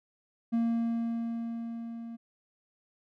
triangle tone with level ramp, 231.2 Hz, A#3, 14 cents flat, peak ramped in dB -22 to -37 dBFS, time 0.52-2.17 s, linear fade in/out 20 ms, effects none

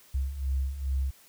sine beating tone pair, 65.41 / 67.81 Hz, C2 / C#2, 0 / -38 cents, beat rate 2.4 Hz, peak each -33 / -28 dBFS, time 0.14-1.11 s, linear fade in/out 10 ms, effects white hiss -57 dBFS RMS until 1.28 s

